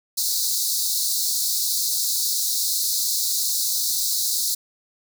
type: high-pass noise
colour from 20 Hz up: pink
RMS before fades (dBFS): -23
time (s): 0.17-4.55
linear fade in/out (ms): 10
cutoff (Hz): 3900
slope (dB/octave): 96
effects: none